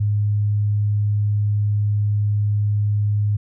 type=tone; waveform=sine; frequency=103.83 Hz; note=G#2; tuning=in tune; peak=-16 dBFS; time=0-3.37 s; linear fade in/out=10 ms; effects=none